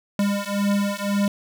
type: beating tone pair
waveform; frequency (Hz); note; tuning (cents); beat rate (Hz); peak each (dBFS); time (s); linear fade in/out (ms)
square; 200.8 / 202.7; G3 / G#3; +42 / -42; 1.9; -24; 0.19-1.28; 2
effects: none